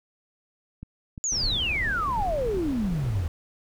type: click train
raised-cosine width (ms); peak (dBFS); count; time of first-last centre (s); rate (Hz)
5; -25; 6; 0.83-2.572; 2.87
type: exponential sweep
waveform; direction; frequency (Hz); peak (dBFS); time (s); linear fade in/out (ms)
sine; down; 7080 to 77.78; -24; 1.24-3.28; 0
type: noise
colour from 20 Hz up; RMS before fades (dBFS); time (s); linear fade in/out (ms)
brown; -33; 1.32-3.28; 2
effects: none